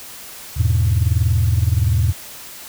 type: chord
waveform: sine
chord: E major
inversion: none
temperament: equal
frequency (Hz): 82.41 / 103.83 / 123.47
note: E2 / G#2 / B2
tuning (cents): 0 / 0 / 0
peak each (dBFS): -16 / -16 / -19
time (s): 0.56-2.13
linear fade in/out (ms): 20
effects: tanh soft clip ceiling -7 dBFS + white hiss -36 dBFS RMS until 2.68 s